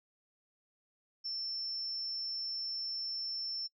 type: tone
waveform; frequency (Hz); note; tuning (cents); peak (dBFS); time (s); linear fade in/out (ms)
sine; 5370; E8; +31; -35; 1.24-3.68; 20
effects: noise-tail reverb RT60 0.1 s tail -26 dB re dry